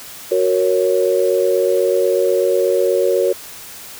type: chord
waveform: sine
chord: F# major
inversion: none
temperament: equal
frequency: 370 / 466.2 / 554.4 Hz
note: F#4 / A#4 / C#5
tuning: 0 / 0 / 0 cents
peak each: -17 dBFS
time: 0.31-3.33 s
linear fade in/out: 10 ms
effects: white hiss -35 dBFS RMS until 3.99 s